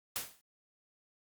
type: noise with exponential decay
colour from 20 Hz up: white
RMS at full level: -33 dBFS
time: 0.16-0.41 s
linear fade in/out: 0 ms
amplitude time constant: 54 ms
effects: Opus 48 kbps